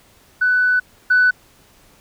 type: tone pair in turn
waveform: sine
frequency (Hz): 1494 / 1494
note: F#6 / F#6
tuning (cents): +16 / +16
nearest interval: unison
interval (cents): 0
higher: neither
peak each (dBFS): -12 / -9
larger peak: second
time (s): 0.41-0.8 / 1.1-1.31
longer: first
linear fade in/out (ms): 10
effects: tanh soft clip ceiling -7 dBFS + pink hiss -52 dBFS RMS until 2 s